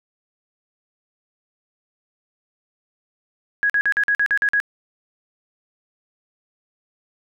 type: tone bursts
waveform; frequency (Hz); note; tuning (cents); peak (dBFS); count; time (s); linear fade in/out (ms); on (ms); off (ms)
sine; 1660; G#6; -1; -15; 9; 3.63-4.601; 0; 67; 46
effects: none